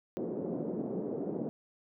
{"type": "band-pass noise", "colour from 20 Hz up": "white", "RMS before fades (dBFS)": -36, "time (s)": [0.17, 1.49], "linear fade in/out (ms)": 0, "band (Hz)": [170, 450], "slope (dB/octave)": 24, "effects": []}